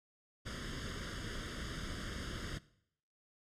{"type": "noise with comb filter", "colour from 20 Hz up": "pink", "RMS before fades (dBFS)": -42, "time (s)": [0.45, 2.59], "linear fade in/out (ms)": 20, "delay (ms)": 0.6, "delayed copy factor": 0.85, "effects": ["noise-tail reverb RT60 0.7 s tail -19 dB re dry", "low-pass 6000 Hz 12 dB/octave"]}